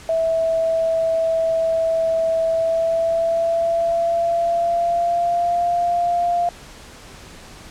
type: tone with pitch glide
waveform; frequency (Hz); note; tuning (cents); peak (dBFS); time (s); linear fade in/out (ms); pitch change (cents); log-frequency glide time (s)
sine; 654 to 696.9; E5 to F5; -14 to -4; -16; 0.09-6.49; 2; +110; 2.44-5.62
effects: pink hiss -41 dBFS RMS until 7.7 s + low-pass 9000 Hz 12 dB/octave